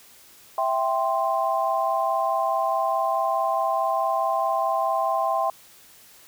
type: chord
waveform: sine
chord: C major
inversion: first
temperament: equal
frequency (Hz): 659.3 / 784 / 1046.5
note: E5 / G5 / C6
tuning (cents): 0 / 0 / 0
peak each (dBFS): -25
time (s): 0.58-5.5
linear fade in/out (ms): 2
effects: white hiss -51 dBFS RMS until 6.27 s